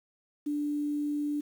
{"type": "tone with quantisation", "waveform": "sine", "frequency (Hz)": 293.7, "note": "D4", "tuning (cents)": 0, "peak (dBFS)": -28, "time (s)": [0.46, 1.41], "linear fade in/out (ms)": 10, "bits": 9, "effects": []}